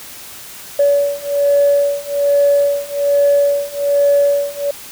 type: beating tone pair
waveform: sine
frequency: 569 / 570.2 Hz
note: C#5 / C#5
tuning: +45 / +49 cents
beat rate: 1.2 Hz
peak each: -14 / -13 dBFS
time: 0.79-4.71 s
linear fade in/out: 5 ms
effects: tanh soft clip ceiling -4 dBFS + white hiss -34 dBFS RMS until 4.91 s